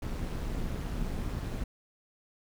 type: noise with amplitude modulation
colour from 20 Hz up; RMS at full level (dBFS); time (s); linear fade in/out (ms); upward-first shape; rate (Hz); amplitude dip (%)
brown; -31; 0.02-1.64; 5; sine; 203; 65
effects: none